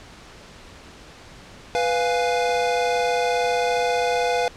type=chord; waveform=square; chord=F diminished; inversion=second; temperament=equal; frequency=493.9 / 698.5 / 830.6 Hz; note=Cb5 / F5 / Ab5; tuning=0 / 0 / 0 cents; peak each=-23 / -24 / -28 dBFS; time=1.75-4.48 s; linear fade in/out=0 ms; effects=pink hiss -44 dBFS RMS until 4.56 s + low-pass 6000 Hz 12 dB/octave